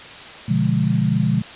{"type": "chord", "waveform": "sine", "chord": "B diminished seventh", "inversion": "none", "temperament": "equal", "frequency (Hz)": [123.47, 146.83, 174.61, 207.7], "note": ["B2", "D3", "F3", "Ab3"], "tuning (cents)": [0, 0, 0, 0], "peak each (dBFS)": -21, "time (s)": [0.48, 1.42], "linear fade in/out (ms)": 10, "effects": ["white hiss -37 dBFS RMS until 1.55 s", "resampled to 8000 Hz"]}